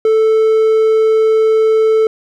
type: tone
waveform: triangle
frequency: 440 Hz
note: A4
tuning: in tune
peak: -6 dBFS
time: 0.05-2.07 s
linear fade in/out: 2 ms
effects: none